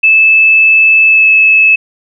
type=tone with pitch glide; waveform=sine; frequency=2620 to 2600 Hz; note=E7 to E7; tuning=-11 to -24 cents; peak=-3 dBFS; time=0.03-1.76 s; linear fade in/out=10 ms; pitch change=-13 cents; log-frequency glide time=1.06-1.29 s; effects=none